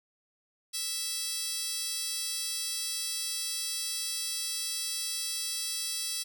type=tone with high-pass filter; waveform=10% pulse; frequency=659.3 Hz; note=E5; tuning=in tune; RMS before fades=-34 dBFS; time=0.73-6.24 s; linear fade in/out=20 ms; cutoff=5900 Hz; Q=2.6; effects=none